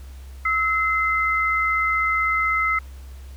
sine tone pair together, 1300 / 2064 Hz, E6 / C7, -24 / -24 cents, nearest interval minor sixth, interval 800 cents, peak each -21 dBFS, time 0.45-2.79 s, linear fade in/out 5 ms, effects added 66 Hz sine -36 dBFS peak until 3.36 s + pink hiss -52 dBFS RMS until 3.36 s

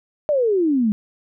sine exponential sweep, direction down, 617 to 202.9 Hz, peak -15 dBFS, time 0.29-0.92 s, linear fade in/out 0 ms, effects none

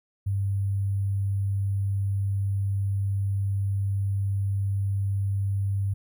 sine tone with sample-and-hold, 98.7 Hz, G2, 12 cents sharp, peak -23 dBFS, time 0.26-5.94 s, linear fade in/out 10 ms, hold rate 11025 Hz, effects none

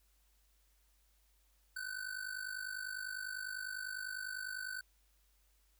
square ring-modulated tone, 1511 Hz, F#6, 36 cents sharp, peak -38 dBFS, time 1.76-4.81 s, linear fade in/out 5 ms, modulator 25 Hz, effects added 50 Hz sine -70 dBFS peak until 5.79 s + white hiss -75 dBFS RMS until 5.79 s

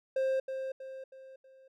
triangle tone with echo, 529 Hz, C5, 19 cents sharp, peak -25 dBFS, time 0.16-0.4 s, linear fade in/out 5 ms, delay 320 ms, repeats 4, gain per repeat -7 dB, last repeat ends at 1.68 s, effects none

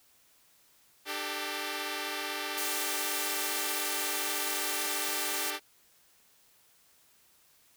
5% pulse chord, D suspended fourth, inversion none, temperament equal with one note detuned, 298.6 / 392 / 440 Hz, D4 / G4 / A4, +29 / 0 / 0 cents, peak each -27 / -25 / -29 dBFS, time 1.05-5.6 s, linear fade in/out 50 ms
pink high-pass noise, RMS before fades -35 dBFS, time 2.57-5.51 s, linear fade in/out 10 ms, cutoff 5900 Hz, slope 12 dB/octave
effects white hiss -64 dBFS RMS until 7.76 s

